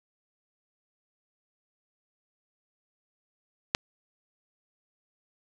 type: click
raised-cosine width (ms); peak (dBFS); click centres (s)
0.2; -5; 3.749
effects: none